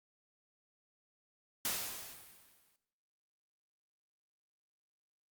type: noise with exponential decay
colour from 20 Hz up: white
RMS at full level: -34 dBFS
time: 1.65-2.76 s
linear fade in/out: 1 ms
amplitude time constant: 240 ms
effects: noise-tail reverb RT60 0.9 s tail -18 dB re dry + Opus 48 kbps